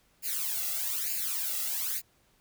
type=noise with flanger; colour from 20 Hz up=blue; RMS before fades=-32 dBFS; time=0.22-2.02 s; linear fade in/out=50 ms; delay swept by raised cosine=0.42 to 1.52 ms; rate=1.1 Hz; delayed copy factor=+0.85; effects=pink hiss -67 dBFS RMS until 2.4 s